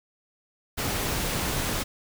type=noise; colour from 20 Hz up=pink; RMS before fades=-28 dBFS; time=0.77-1.84 s; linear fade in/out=20 ms; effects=none